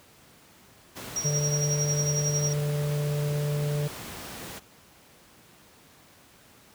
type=noise; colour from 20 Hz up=pink; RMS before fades=-39 dBFS; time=0.95-4.6 s; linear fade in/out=20 ms
type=tone with tremolo; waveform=sine; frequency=5680 Hz; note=F8; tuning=28 cents sharp; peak=-24 dBFS; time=1.16-2.53 s; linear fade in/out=2 ms; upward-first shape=triangle; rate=11 Hz; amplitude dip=80%
type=harmonic tone; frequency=146.83 Hz; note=D3; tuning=in tune; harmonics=1 / 3 / 4; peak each=-25 / -35 / -37 dBFS; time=1.24-3.88 s; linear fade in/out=10 ms
effects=pink hiss -55 dBFS RMS until 6.74 s + high-pass 80 Hz 12 dB/octave